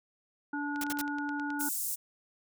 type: harmonic tone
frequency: 290 Hz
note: D4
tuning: 22 cents flat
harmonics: 1 / 3 / 5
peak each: -34 / -39 / -37 dBFS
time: 0.53-1.69 s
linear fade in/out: 5 ms
type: click train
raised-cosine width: 0.2 ms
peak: -29 dBFS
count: 9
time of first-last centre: 0.76-1.61 s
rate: 9.41 Hz
type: noise bursts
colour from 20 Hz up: white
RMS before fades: -36 dBFS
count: 3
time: 0.81-1.014 s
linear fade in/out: 2 ms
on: 28 ms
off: 60 ms
type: high-pass noise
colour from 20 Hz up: pink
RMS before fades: -34 dBFS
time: 1.59-1.96 s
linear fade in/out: 20 ms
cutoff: 7600 Hz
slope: 24 dB/octave
effects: none